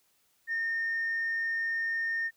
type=tone; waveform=sine; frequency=1826 Hz; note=A#6; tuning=36 cents flat; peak=-27 dBFS; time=0.47-2.31 s; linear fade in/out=50 ms; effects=tanh soft clip ceiling -25 dBFS + white hiss -70 dBFS RMS until 2.36 s